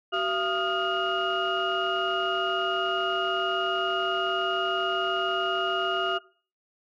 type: tone cluster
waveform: sine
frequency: 380.2 / 682 / 1238 / 1409 / 2864 Hz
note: F#4 / F5 / D#6 / F6 / F7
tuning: +47 / -41 / -9 / +15 / +43 cents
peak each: -30 dBFS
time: 0.12-6.19 s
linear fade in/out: 20 ms
effects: noise-tail reverb RT60 0.4 s tail -20 dB re dry + tanh soft clip ceiling -17 dBFS